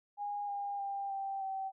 sine tone with pitch steps, 819 / 806.8 / 794.8 / 782.9 / 771.2 Hz, G#5 / G5 / G5 / G5 / G5, -24 / +50 / +24 / -2 / -28 cents, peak -35 dBFS, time 0.17-1.72 s, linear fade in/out 50 ms, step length 310 ms, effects none

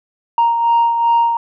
sine beating tone pair, 932.3 / 934.9 Hz, A#5 / A#5, 0 / +5 cents, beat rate 2.6 Hz, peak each -10 / -19 dBFS, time 0.38-1.37 s, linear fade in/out 2 ms, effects tanh soft clip ceiling -7 dBFS

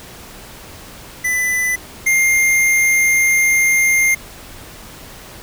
square tone pair in turn, 1999 / 2113 Hz, B6 / C7, +20 / +16 cents, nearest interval minor second, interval 96 cents, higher second, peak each -16 / -12 dBFS, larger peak second, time 1.24-1.76 / 2.06-4.15 s, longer second, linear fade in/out 10 ms, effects pink hiss -37 dBFS RMS until 5.42 s

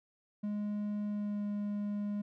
triangle tone with pitch glide, 207.7 to 205.8 Hz, G#3 to G#3, 0 to -16 cents, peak -31 dBFS, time 0.43-2.22 s, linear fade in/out 10 ms, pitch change -16 cents, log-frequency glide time 1.07-1.44 s, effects none

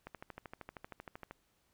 click train, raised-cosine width 0.5 ms, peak -30 dBFS, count 17, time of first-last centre 0.07-1.31 s, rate 12.9 Hz, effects pink hiss -75 dBFS RMS until 1.73 s

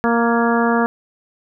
harmonic tone with a mistuned harmonic, 233.1 Hz, A#3, in tune, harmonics 1 / 2 / 3 / 4 / 5 / 6 / 7, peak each -17 / -20 / -22 / -23 / -24 / -25 / -25 dBFS, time 0.04-0.86 s, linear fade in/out 0 ms, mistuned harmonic 7, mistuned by +36 cents, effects none

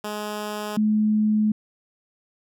10% pulse / sine tone pair in turn, 210 / 213.7 Hz, G#3 / G#3, +19 / +50 cents, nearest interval unison, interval 31 cents, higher second, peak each -20 / -17 dBFS, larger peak second, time 0.04-0.77 / 0.77-1.52 s, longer second, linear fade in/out 5 ms, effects none

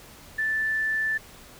sine tone, 1760 Hz, A6, in tune, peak -23 dBFS, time 0.38-1.18 s, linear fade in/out 10 ms, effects pink hiss -48 dBFS RMS until 1.59 s

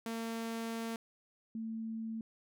sawtooth / sine tone pair in turn, 227.7 / 223.7 Hz, A#3 / A3, -40 / +29 cents, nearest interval unison, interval 31 cents, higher first, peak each -33 / -37 dBFS, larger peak first, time 0.06-0.96 / 1.55-2.21 s, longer first, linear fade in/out 2 ms, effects none

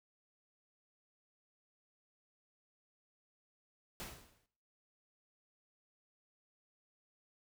pink noise with exponential decay, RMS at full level -42 dBFS, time 4-4.46 s, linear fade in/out 0 ms, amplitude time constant 100 ms, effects noise-tail reverb RT60 0.6 s tail -17 dB re dry

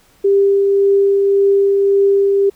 sine tone with tremolo, 396.7 Hz, G4, 21 cents sharp, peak -8 dBFS, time 0.24-2.5 s, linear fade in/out 10 ms, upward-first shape triangle, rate 1.8 Hz, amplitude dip 25%, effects pink hiss -52 dBFS RMS until 2.55 s

